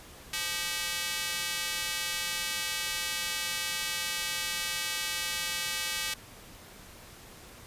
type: tone with high-pass filter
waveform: square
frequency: 173.7 Hz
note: F3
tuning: 9 cents flat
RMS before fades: -33 dBFS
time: 0.33-6.14 s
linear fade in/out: 5 ms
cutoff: 2500 Hz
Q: 0.9
effects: pink hiss -50 dBFS RMS until 7.66 s + resampled to 32000 Hz